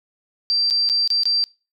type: tone with dropouts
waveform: sine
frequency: 4700 Hz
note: D8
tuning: 1 cent sharp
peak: -16 dBFS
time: 0.5-1.44 s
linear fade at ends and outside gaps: 0 ms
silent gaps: 0.701-0.708 / 0.89-0.898 / 1.076-1.103 / 1.234-1.255 s
effects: noise-tail reverb RT60 0.3 s tail -25 dB re dry